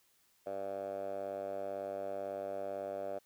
10% pulse tone with band-pass filter, 98 Hz, G2, in tune, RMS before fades -40 dBFS, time 0.46-3.19 s, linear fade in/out 10 ms, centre 620 Hz, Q 5.2, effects white hiss -71 dBFS RMS until 3.25 s

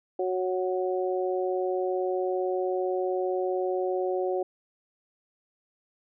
harmonic tone, 184.5 Hz, F#3, 5 cents flat, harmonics 2 / 3 / 4, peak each -27 / -31 / -33 dBFS, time 0.19-4.43 s, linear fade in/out 5 ms, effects none

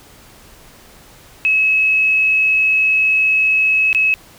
sine tone with dropouts, 2575 Hz, E7, 41 cents flat, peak -11 dBFS, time 1.45-4.14 s, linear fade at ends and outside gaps 0 ms, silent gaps 3.929-3.948 s, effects pink hiss -44 dBFS RMS until 4.38 s

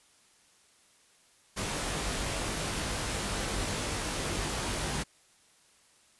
pink noise with comb filter, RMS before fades -33 dBFS, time 1.56-5.04 s, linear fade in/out 20 ms, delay 20 ms, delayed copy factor +0.65, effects white hiss -63 dBFS RMS until 6.19 s + resampled to 24000 Hz

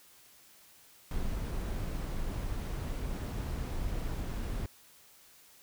brown noise, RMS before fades -35 dBFS, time 1.11-4.66 s, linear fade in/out 2 ms, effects white hiss -59 dBFS RMS until 5.62 s

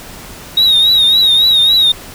sine tone with vibrato, 3779 Hz, A#7, 23 cents sharp, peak -4 dBFS, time 0.57-1.92 s, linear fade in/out 5 ms, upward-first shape triangle, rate 3.6 Hz, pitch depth 85 cents each way, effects tanh soft clip ceiling -5 dBFS + pink hiss -32 dBFS RMS until 2.14 s

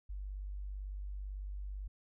sine tone, 49 Hz, G1, in tune, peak -39 dBFS, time 0.09-1.88 s, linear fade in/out 10 ms, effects none

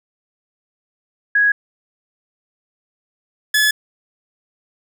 sine / sawtooth tone pair in turn, 1661.2 / 1712.8 Hz, G#6 / A6, 0 / -47 cents, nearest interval minor second, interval 53 cents, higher second, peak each -11 / -9 dBFS, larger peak second, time 1.35-1.52 / 3.54-3.71 s, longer neither, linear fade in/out 5 ms, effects none

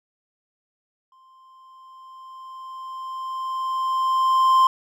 triangle tone with exponential growth, 1046.5 Hz, C6, in tune, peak -10 dBFS, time 1.12-4.67 s, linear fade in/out 2 ms, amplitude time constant 770 ms, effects none

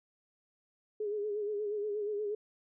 sine tone with vibrato, 416.8 Hz, G#4, 6 cents sharp, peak -32 dBFS, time 1-2.35 s, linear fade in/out 5 ms, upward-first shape sine, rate 8.4 Hz, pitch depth 53 cents each way, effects none

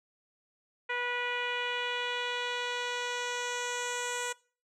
10% pulse tone with low-pass filter sweep, 488.2 Hz, B4, 20 cents flat, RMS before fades -34 dBFS, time 0.89-4.33 s, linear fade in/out 10 ms, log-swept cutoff 2200 to 8400 Hz, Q 2, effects noise-tail reverb RT60 0.4 s tail -23 dB re dry

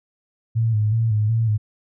sine tone with vibrato, 110 Hz, A2, in tune, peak -16 dBFS, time 0.55-1.58 s, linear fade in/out 20 ms, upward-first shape square, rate 2.7 Hz, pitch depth 57 cents each way, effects none

